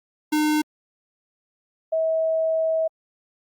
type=tone pair in turn; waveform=square / sine; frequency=304 / 644.2 Hz; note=D#4 / E5; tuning=-40 / -40 cents; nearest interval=octave + minor second; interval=1300 cents; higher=second; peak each=-19 dBFS; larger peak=neither; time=0.32-0.62 / 1.92-2.88 s; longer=second; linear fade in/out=10 ms; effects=Opus 48 kbps